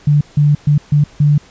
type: tone bursts at uneven times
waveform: sine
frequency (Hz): 146.83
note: D3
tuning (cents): 0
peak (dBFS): -7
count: 5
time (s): 0.07-0.21 / 0.37-0.55 / 0.67-0.78 / 0.92-1.04 / 1.2-1.38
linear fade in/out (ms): 5
effects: pink hiss -44 dBFS RMS until 1.5 s + resampled to 16000 Hz